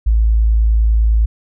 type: tone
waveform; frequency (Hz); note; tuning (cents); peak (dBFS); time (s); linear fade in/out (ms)
sine; 54.9; A1; -3; -9; 0.06-1.26; 10
effects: none